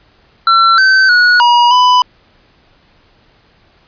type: tone with pitch steps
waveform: square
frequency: 1350 / 1539 / 1459 / 959 / 996 Hz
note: E6 / G6 / F#6 / A#5 / B5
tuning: +41 / -32 / -25 / +49 / +14 cents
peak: -6 dBFS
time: 0.47-2.02 s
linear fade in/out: 2 ms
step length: 310 ms
effects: pink hiss -50 dBFS RMS until 3.87 s + resampled to 11025 Hz